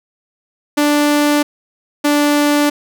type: tone pair in turn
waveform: sawtooth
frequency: 293.7 / 292.6 Hz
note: D4 / D4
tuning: 0 / -6 cents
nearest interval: unison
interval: 6 cents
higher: first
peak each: -7 dBFS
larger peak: neither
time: 0.77-1.43 / 2.04-2.7 s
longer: neither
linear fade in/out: 10 ms
effects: none